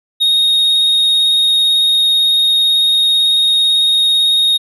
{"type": "tone with vibrato", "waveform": "triangle", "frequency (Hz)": 3729, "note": "A#7", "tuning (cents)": 0, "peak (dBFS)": -8, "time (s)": [0.2, 4.58], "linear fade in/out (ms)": 20, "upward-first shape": "square", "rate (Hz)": 18, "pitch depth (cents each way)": 10, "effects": []}